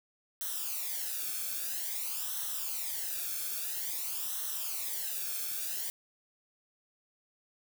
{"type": "noise with flanger", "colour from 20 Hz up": "blue", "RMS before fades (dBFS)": -36, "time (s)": [0.41, 5.9], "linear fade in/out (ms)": 0, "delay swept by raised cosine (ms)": [0.42, 1.03], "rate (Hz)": 0.5, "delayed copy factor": -0.75, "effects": []}